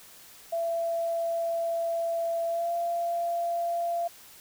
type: tone with pitch glide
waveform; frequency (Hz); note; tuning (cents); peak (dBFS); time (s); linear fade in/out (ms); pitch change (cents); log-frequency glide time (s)
sine; 671 to 685.5; E5 to F5; +31 to -32; -26; 0.52-4.08; 10; +37; 2.47-2.71
effects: white hiss -51 dBFS RMS until 4.4 s